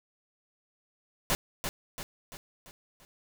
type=noise with echo; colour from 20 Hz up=pink; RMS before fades=-27 dBFS; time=1.3-1.35 s; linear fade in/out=0 ms; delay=340 ms; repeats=5; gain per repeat=-6 dB; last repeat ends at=3.05 s; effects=none